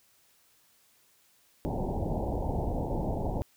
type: low-pass noise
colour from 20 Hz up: pink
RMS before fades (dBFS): -31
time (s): 1.65-3.42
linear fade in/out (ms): 0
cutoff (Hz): 910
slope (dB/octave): 96
effects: white hiss -65 dBFS RMS until 3.56 s